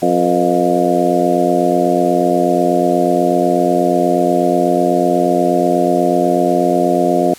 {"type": "harmonic tone with a mistuned harmonic", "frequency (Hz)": 88.2, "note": "F2", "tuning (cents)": 18, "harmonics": [2, 3, 4, 5, 6, 7, 8], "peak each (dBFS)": [-21, -18, -17, -22, -22, -17, -17], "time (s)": [0.02, 7.34], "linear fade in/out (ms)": 5, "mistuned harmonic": 6, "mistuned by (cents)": -69, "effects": ["white hiss -37 dBFS RMS until 7.38 s", "low-pass 12000 Hz 12 dB/octave"]}